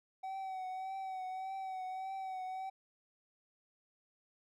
triangle tone with vibrato, 758 Hz, F#5, 42 cents sharp, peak -37 dBFS, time 0.23-2.7 s, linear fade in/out 10 ms, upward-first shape triangle, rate 1.7 Hz, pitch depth 38 cents each way, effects none

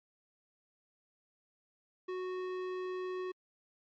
sine tone with tanh clipping, 368.6 Hz, F#4, 7 cents flat, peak -38 dBFS, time 2.08-3.32 s, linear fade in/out 10 ms, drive 16 dB, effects MP3 48 kbps

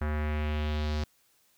square tone with low-pass filter sweep, 75.6 Hz, D#2, 49 cents flat, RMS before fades -30 dBFS, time 0.01-1.04 s, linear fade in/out 5 ms, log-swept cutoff 1600 to 5000 Hz, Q 2.1, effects white hiss -67 dBFS RMS until 1.57 s

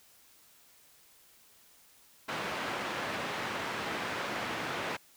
white band-pass noise, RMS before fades -36 dBFS, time 2.28-4.97 s, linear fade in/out 10 ms, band 130 to 1900 Hz, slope 12 dB/octave, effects white hiss -61 dBFS RMS until 5.16 s

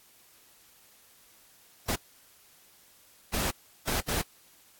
pink noise bursts at uneven times, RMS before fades -29 dBFS, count 4, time 1.88-1.96 / 3.33-3.51 / 3.87-4.01 / 4.08-4.22 s, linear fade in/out 10 ms, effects white hiss -59 dBFS RMS until 4.79 s + AAC 64 kbps

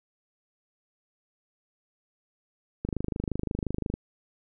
click train, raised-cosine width 3 ms, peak -16 dBFS, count 29, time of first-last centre 2.85-3.939 s, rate 25.7 Hz, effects none

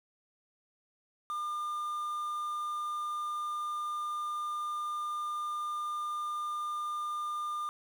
triangle tone with quantisation, 1204 Hz, D6, 43 cents sharp, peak -31 dBFS, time 1.3-7.69 s, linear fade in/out 0 ms, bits 9, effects none

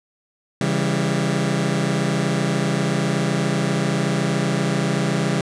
sawtooth chord, C# diminished, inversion none, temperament just, 138.59 / 166.31 / 199.57 Hz, C#3 / E3 / G3, 0 / +16 / +31 cents, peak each -19 dBFS, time 0.61-5.41 s, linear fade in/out 2 ms, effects resampled to 22050 Hz

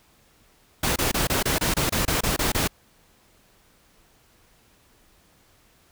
pink noise bursts, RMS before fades -23 dBFS, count 12, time 0.83-2.676 s, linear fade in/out 5 ms, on 130 ms, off 26 ms, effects pink hiss -59 dBFS RMS until 5.91 s

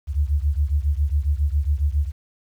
sine beating tone pair, 69.9 / 77.2 Hz, C#2 / D#2, +15 / -13 cents, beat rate 7.3 Hz, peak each -20 / -22 dBFS, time 0.07-2.12 s, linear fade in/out 50 ms, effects 9-bit

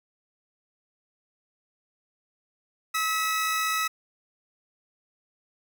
sawtooth tone pair together, 1286 / 1956.8 Hz, E6 / B6, -43 / -16 cents, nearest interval perfect fifth, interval 727 cents, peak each -22 / -27 dBFS, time 2.94-3.88 s, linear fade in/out 10 ms, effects none

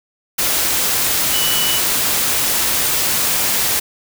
sine tone in noise, 2960 Hz, F#7, in tune, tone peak -20 dBFS, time 1.33-1.79 s, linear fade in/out 10 ms, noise white, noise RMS -17 dBFS, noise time 0.38-3.8 s, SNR -6 dB, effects none

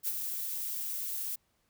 violet noise with ADSR envelope, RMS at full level -30 dBFS, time 0.03-1.36 s, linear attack 51 ms, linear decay 30 ms, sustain -6 dB, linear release 11 ms, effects pink hiss -74 dBFS RMS until 1.69 s

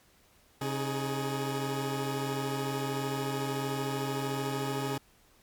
20% pulse tone cluster, 135.1 / 311.7 / 418.7 Hz, C#3 / D#4 / G#4, -44 / +3 / +14 cents, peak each -28 / -36 / -30 dBFS, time 0.61-4.98 s, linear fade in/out 5 ms, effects pink hiss -63 dBFS RMS until 5.42 s + MP3 96 kbps

